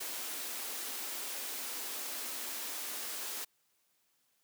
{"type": "high-pass noise", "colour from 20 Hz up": "white", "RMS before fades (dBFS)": -40, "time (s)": [0, 3.45], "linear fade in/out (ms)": 10, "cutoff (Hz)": 220, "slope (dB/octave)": 96, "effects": ["white hiss -75 dBFS RMS until 4.43 s", "high-pass 100 Hz 12 dB/octave"]}